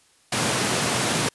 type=high-pass noise; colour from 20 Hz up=pink; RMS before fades=-23 dBFS; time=0.32-1.29 s; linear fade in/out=5 ms; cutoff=120 Hz; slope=24 dB/octave; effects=white hiss -59 dBFS RMS until 1.34 s + resampled to 24000 Hz